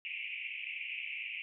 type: band-pass noise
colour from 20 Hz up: pink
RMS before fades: -41 dBFS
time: 0.05-1.42 s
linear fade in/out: 0 ms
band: 2200 to 2800 Hz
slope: 96 dB/octave
effects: none